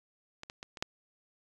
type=clicks; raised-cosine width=0.2 ms; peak=-25 / -25 / -25 / -28 / -13 dBFS; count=5; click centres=0.434 / 0.499 / 0.629 / 0.772 / 0.825 s; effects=resampled to 24000 Hz